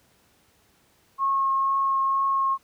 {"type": "tone with vibrato", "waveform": "sine", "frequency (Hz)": 1085, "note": "C#6", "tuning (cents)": -37, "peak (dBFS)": -20, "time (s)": [1.18, 2.58], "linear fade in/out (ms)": 50, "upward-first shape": "triangle", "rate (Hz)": 2.1, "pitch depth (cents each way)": 11, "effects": ["pink hiss -62 dBFS RMS until 2.63 s", "high-pass 60 Hz 12 dB/octave"]}